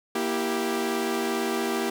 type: chord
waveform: sawtooth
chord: E diminished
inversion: second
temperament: equal with one note detuned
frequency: 236.2 / 329.6 / 392 Hz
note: Bb3 / E4 / G4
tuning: +23 / 0 / 0 cents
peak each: -26 / -27 / -24 dBFS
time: 0.15-1.9 s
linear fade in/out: 5 ms
effects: none